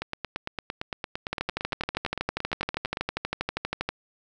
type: two click trains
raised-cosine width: 0.3 ms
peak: -14 / -11 dBFS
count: 27 / 33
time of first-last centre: 0.02-2.971 / 1.33-3.89 s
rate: 8.81 / 12.5 Hz
effects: none